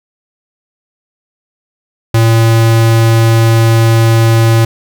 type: tone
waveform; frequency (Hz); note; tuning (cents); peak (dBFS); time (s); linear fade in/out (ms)
square; 113.8; A#2; -41; -6; 2.14-4.65; 5
effects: none